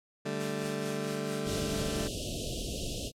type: chord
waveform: 20% pulse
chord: D suspended fourth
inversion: none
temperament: just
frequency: 146.83 / 195.78 / 220.2 Hz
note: D3 / G3 / A3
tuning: 0 / -2 / +2 cents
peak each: -32 dBFS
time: 0.25-2.08 s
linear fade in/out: 10 ms
type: noise with tremolo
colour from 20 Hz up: white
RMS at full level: -41 dBFS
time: 0.39-2.09 s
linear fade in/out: 20 ms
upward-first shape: triangle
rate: 4.5 Hz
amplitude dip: 75%
type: band-stop noise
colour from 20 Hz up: pink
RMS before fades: -35 dBFS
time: 1.44-3.12 s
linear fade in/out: 50 ms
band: 680 to 2700 Hz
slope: 96 dB/octave
effects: low-pass 9000 Hz 12 dB/octave + MP3 96 kbps